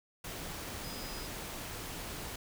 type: tone in noise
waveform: sine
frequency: 4978 Hz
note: D#8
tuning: in tune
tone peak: -48 dBFS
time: 0.84-1.27 s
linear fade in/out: 5 ms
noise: pink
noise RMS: -42 dBFS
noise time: 0.24-2.36 s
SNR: -9 dB
effects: none